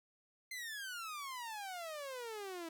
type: exponential sweep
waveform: sawtooth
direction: down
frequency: 2093 to 321.6 Hz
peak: -39 dBFS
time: 0.51-2.69 s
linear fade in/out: 5 ms
effects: none